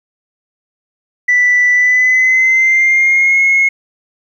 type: tone with pitch glide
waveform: sine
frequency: 1975.5 to 2167 Hz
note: B6 to C#7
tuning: 0 to -40 cents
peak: -6 dBFS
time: 1.28-3.69 s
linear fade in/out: 10 ms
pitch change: +160 cents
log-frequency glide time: 1.73-3.4 s
effects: tanh soft clip ceiling -4 dBFS + 8-bit